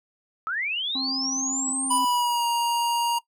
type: linear sweep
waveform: sine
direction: up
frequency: 1244.5 to 9430 Hz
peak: -25 dBFS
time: 0.47-1.98 s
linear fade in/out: 0 ms
type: harmonic tone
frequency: 265.3 Hz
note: C4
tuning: 24 cents sharp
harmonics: 1 / 3 / 4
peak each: -30 / -40 / -42 dBFS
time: 0.95-2.05 s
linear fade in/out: 5 ms
type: tone with pitch glide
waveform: square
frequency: 987.8 to 942.6 Hz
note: B5 to A#5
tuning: 0 to +19 cents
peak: -22 dBFS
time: 1.9-3.19 s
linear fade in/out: 10 ms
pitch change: -81 cents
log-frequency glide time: 2.02-2.46 s
effects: noise-tail reverb RT60 0.1 s tail -19 dB re dry